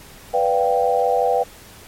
sine chord, G dominant seventh, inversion first, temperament equal, 493.9 / 587.3 / 698.5 / 784 Hz, B4 / D5 / F5 / G5, 0 / 0 / 0 / 0 cents, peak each -19 / -24 / -21 / -20 dBFS, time 0.33-1.44 s, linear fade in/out 20 ms, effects pink hiss -43 dBFS RMS until 1.87 s + MP3 64 kbps

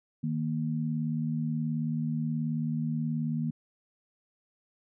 sine tone pair together, 155.56 / 234.2 Hz, D#3 / A#3, 0 / +8 cents, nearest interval perfect fifth, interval 708 cents, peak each -30 / -31 dBFS, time 0.23-3.51 s, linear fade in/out 10 ms, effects none

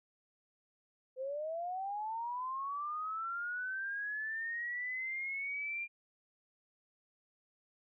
sine linear sweep, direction up, 506 to 2399 Hz, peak -36 dBFS, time 1.16-5.88 s, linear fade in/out 50 ms, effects none

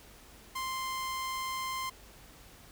sawtooth tone, 1046.5 Hz, C6, in tune, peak -30 dBFS, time 0.55-1.9 s, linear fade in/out 10 ms, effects added 50 Hz sine -59 dBFS peak until 2.71 s + pink hiss -55 dBFS RMS until 2.71 s

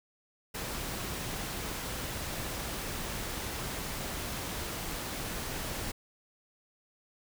pink noise, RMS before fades -37 dBFS, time 0.54-5.92 s, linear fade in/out 10 ms, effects none

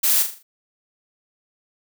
blue noise with echo, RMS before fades -18 dBFS, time 0.03-0.23 s, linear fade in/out 10 ms, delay 40 ms, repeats 5, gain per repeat -7 dB, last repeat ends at 0.43 s, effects none

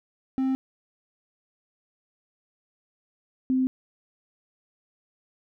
triangle / sine tone pair in turn, 263.8 / 259.1 Hz, C4 / C4, +14 / -17 cents, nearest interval unison, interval 31 cents, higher first, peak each -20 / -20 dBFS, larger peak neither, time 0.38-0.55 / 3.5-3.67 s, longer neither, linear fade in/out 0 ms, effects none

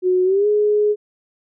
sine tone with pitch glide, 366.6 to 418.7 Hz, F#4 to G#4, -16 to +14 cents, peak -13 dBFS, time 0.02-0.96 s, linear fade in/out 50 ms, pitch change +230 cents, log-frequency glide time 0.24-0.47 s, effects none

